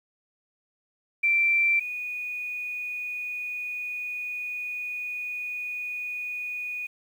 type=tone pair in turn; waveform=sine; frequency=2349 / 2468 Hz; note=D7 / D#7; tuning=0 / -15 cents; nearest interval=minor second; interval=85 cents; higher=second; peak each=-19 / -30 dBFS; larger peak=first; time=1.23-1.8 / 1.8-6.87 s; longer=second; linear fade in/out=10 ms; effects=9-bit